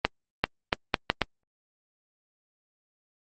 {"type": "accelerating click train", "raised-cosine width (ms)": 0.3, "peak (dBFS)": -4, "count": 6, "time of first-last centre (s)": [0.05, 1.217], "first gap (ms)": 390, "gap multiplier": 0.74, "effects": ["Opus 24 kbps"]}